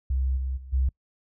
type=tone with level steps; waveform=sine; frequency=65.41 Hz; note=C2; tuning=in tune; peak=-22 / -26 / -39 / -20 dBFS; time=0.1-0.89 s; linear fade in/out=5 ms; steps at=0.36 / 0.56 / 0.72 s; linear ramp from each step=20 ms; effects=noise-tail reverb RT60 0.1 s tail -26 dB re dry